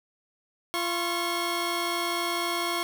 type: tone pair together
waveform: 15% pulse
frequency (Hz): 344 / 1092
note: F4 / C#6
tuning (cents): -26 / -26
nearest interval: octave + minor sixth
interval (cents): 2000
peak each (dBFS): -23 / -23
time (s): 0.74-2.83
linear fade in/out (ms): 0
effects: none